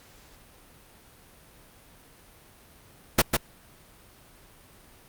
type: noise with echo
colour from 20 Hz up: pink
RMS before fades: -17 dBFS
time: 3.18-3.22 s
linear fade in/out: 10 ms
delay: 150 ms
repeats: 1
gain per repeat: -4 dB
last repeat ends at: 3.37 s
effects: pink hiss -54 dBFS RMS until 5.08 s + Opus 48 kbps